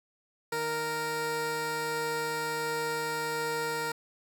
15% pulse tone pair together, 155.56 / 465.3 Hz, D#3 / A#4, 0 / -3 cents, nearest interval octave + perfect fifth, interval 1897 cents, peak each -35 / -24 dBFS, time 0.52-3.92 s, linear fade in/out 5 ms, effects none

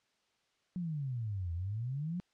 sine exponential two-way sweep, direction down then up, 184.9 to 82.41 to 184.9 Hz, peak -34 dBFS, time 0.76-2.2 s, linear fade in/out 0 ms, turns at 1.53 s, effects white hiss -75 dBFS RMS until 2.33 s + low-pass 5000 Hz 12 dB/octave

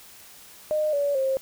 sine tone with pitch steps, 612 / 571 / 532.8 Hz, D#5 / D5 / C5, -29 / -49 / +31 cents, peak -21 dBFS, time 0.71-1.37 s, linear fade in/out 0 ms, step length 220 ms, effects white hiss -48 dBFS RMS until 1.41 s

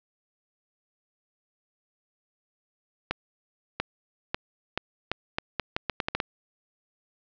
accelerating click train, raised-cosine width 0.3 ms, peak -10 dBFS, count 13, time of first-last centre 3.11-6.202 s, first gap 690 ms, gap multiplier 0.79, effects low-pass 5000 Hz 12 dB/octave

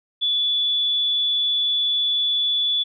sine tone, 3446 Hz, A7, 37 cents flat, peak -18 dBFS, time 0.21-2.84 s, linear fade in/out 20 ms, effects none

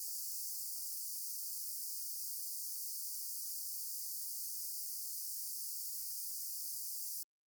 white high-pass noise, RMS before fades -42 dBFS, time 0-7.23 s, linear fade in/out 2 ms, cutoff 4600 Hz, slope 96 dB/octave, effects Opus 48 kbps

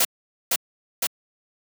white noise with echo, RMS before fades -19 dBFS, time 0-0.05 s, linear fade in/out 5 ms, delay 510 ms, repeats 2, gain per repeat -2 dB, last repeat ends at 1.07 s, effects high-pass 200 Hz 12 dB/octave

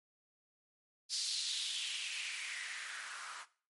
blue noise with band-pass filter sweep, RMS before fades -41 dBFS, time 1.09-3.46 s, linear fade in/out 50 ms, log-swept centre 4800 to 1200 Hz, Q 3.6, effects noise-tail reverb RT60 0.4 s tail -17 dB re dry + MP3 48 kbps

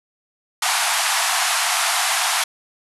pink band-pass noise, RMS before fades -20 dBFS, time 0.62-2.44 s, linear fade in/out 5 ms, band 680 to 12000 Hz, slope 96 dB/octave, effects none

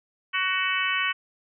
harmonic tone, 374.3 Hz, F#4, 20 cents sharp, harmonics 3 / 4 / 5 / 6 / 7 / 8, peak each -30 / -30 / -30 / -30 / -30 / -30 dBFS, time 0.33-1.13 s, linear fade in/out 20 ms, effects none

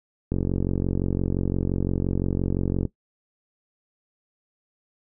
click train, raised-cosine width 3 ms, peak -11 dBFS, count 117, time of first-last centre 0.32-2.853 s, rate 45.8 Hz, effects noise-tail reverb RT60 0.1 s tail -18 dB re dry

